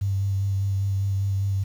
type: tone with vibrato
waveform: sine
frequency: 98 Hz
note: G2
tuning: in tune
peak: -21 dBFS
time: 0.01-1.64 s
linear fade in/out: 10 ms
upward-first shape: sine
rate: 5 Hz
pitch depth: 19 cents each way
effects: 8-bit